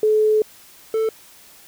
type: tone pair in turn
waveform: sine / triangle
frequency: 430.2 / 442.3 Hz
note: A4 / A4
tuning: -39 / +9 cents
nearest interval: unison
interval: 48 cents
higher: second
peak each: -13 / -15 dBFS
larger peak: first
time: 0.03-0.42 / 0.94-1.09 s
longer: first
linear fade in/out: 2 ms
effects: white hiss -47 dBFS RMS until 1.67 s